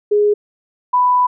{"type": "tone pair in turn", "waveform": "sine", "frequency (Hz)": [415.3, 992.6], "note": ["G#4", "B5"], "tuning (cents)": [0, 8], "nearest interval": "octave + minor third", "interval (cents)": 1508, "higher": "second", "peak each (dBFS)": -10, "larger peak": "neither", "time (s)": [[0.11, 0.34], [0.93, 1.27]], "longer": "second", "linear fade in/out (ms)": 10, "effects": []}